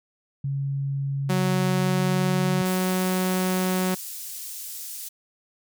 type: tone with pitch glide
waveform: sine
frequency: 138.5 to 144.13 Hz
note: C#3 to D3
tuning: -1 to -32 cents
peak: -24 dBFS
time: 0.44-2.62 s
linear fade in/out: 5 ms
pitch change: +69 cents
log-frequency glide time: 1.71-2.26 s
type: tone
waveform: sawtooth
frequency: 185 Hz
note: F#3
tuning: in tune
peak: -18 dBFS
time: 1.29-3.95 s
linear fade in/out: 10 ms
type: high-pass noise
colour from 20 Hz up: pink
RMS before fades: -36 dBFS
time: 2.65-5.09 s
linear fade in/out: 10 ms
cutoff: 7600 Hz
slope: 12 dB/octave
effects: none